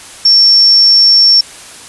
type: tone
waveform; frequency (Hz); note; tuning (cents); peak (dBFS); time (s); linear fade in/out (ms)
sine; 5450; F8; -43; -3; 0.25-1.41; 5
effects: white hiss -32 dBFS RMS until 1.88 s + resampled to 24000 Hz